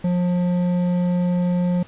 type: tone with hard clipping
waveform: sine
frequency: 177.8 Hz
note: F3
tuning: 31 cents sharp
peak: -19 dBFS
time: 0.04-1.83 s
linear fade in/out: 5 ms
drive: 8 dB
effects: pink hiss -47 dBFS RMS until 1.87 s + resampled to 8000 Hz